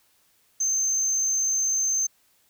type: tone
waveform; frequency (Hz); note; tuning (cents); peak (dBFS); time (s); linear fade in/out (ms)
sine; 6272; G8; 0; -19; 0.6-2.07; 10
effects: tanh soft clip ceiling -20 dBFS + white hiss -64 dBFS RMS until 2.49 s